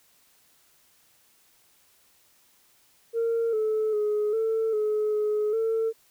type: tone with pitch steps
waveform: sine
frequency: 460 / 433.8 / 420.6 / 446 / 425.9 / 423 / 448.7 Hz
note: A#4 / A4 / G#4 / A4 / G#4 / G#4 / A4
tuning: -23 / -25 / +22 / +23 / +44 / +32 / +34 cents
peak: -21 dBFS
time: 3.13-5.93 s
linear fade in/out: 50 ms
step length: 400 ms
effects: tanh soft clip ceiling -20 dBFS + white hiss -62 dBFS RMS until 6.1 s